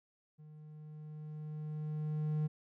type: tone with level ramp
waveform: triangle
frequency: 152.8 Hz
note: D#3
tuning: 31 cents flat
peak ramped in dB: -50 to -28 dBFS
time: 0.38-2.48 s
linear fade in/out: 20 ms
effects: none